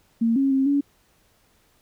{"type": "tone with pitch steps", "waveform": "sine", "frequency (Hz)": [229.1, 272.5, 267.9, 283.1], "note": ["A#3", "C#4", "C4", "C#4"], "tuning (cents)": [-30, -29, 41, 37], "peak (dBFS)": -17, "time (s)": [0.21, 0.81], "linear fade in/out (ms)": 10, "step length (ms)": 150, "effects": ["pink hiss -62 dBFS RMS until 1.81 s"]}